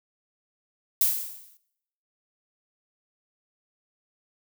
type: noise with exponential decay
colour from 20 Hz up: violet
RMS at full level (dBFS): -19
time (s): 1.01-1.57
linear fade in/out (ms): 1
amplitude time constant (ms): 120
effects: noise-tail reverb RT60 0.8 s tail -20 dB re dry